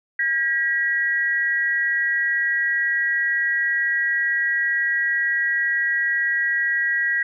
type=tone pair together; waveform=sine; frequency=1618 / 1924.1 Hz; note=G#6 / B6; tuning=-46 / -46 cents; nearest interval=minor third; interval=300 cents; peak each=-23 / -20 dBFS; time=0.19-7.23 s; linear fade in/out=5 ms; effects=none